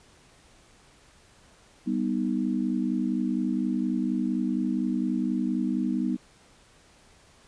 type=chord; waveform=sine; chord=G augmented; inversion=none; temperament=equal; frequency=196 / 246.9 / 311.1 Hz; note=G3 / B3 / D#4; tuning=0 / 0 / 0 cents; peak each=-29 / -27 / -30 dBFS; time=1.86-6.17 s; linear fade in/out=20 ms; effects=pink hiss -57 dBFS RMS until 7.47 s + resampled to 22050 Hz